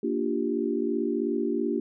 sine chord, G minor seventh, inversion first, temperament equal, 233.1 / 293.7 / 349.2 / 392 Hz, Bb3 / D4 / F4 / G4, 0 / 0 / 0 / 0 cents, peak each -30 dBFS, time 0.03-1.8 s, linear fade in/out 5 ms, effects none

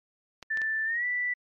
clicks, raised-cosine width 0.2 ms, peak -24 dBFS, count 3, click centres 0.427 / 0.573 / 0.617 s
sine tone with pitch glide, 1766 to 1970.9 Hz, A6 to B6, +6 to -4 cents, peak -26 dBFS, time 0.5-1.34 s, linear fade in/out 10 ms, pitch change +190 cents, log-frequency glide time 0.85-1.05 s
effects MP3 64 kbps

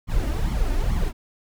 brown noise with flanger, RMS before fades -22 dBFS, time 0.07-1.13 s, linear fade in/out 50 ms, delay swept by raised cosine 0.91 to 3.31 ms, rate 2.3 Hz, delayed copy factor +0.7, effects none

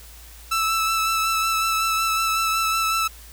sawtooth tone with vibrato, 1318.5 Hz, E6, in tune, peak -16 dBFS, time 0.51-3.08 s, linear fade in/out 10 ms, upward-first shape sine, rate 5.4 Hz, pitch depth 17 cents each way, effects added 57 Hz sine -43 dBFS peak until 3.32 s + white hiss -46 dBFS RMS until 3.32 s

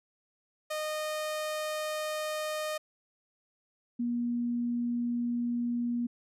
sawtooth / sine tone pair in turn, 615 / 239.3 Hz, D#5 / A#3, -20 / +46 cents, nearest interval octave + major third, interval 1634 cents, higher first, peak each -28 dBFS, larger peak neither, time 0.7-2.78 / 3.99-6.07 s, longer neither, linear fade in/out 10 ms, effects resampled to 32000 Hz

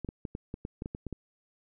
clicks, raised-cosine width 3 ms, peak -23 dBFS, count 11, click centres 0.047 / 0.089 / 0.252 / 0.351 / 0.541 / 0.651 / 0.821 / 0.859 / 0.949 / 1.067 / 1.127 s, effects none

